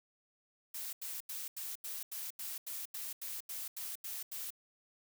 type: noise bursts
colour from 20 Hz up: blue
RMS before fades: -42 dBFS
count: 14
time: 0.74-4.505 s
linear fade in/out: 5 ms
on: 190 ms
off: 85 ms
effects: none